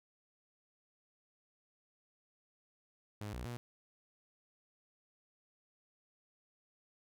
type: tone with pitch steps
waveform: sawtooth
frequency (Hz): 104.3 / 61.1 / 120.3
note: G#2 / B1 / B2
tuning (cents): +8 / -18 / -45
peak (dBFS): -37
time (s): 3.21-3.57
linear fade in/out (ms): 0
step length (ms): 120
effects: none